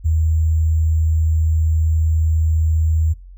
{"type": "tone with sample-and-hold", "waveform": "sine", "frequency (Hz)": 79.8, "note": "D#2", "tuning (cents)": 44, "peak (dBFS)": -13, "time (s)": [0.04, 3.14], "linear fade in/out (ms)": 20, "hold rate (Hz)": 7350, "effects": ["noise-tail reverb RT60 0.3 s tail -26 dB re dry", "added 45 Hz sine -36 dBFS peak until 3.37 s"]}